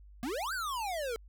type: exponential two-way sweep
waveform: square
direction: up then down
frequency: 224.5 to 1602 to 440.7 Hz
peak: -34 dBFS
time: 0.23-1.16 s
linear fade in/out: 0 ms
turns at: 0.53 s
effects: added 50 Hz sine -51 dBFS peak until 1.28 s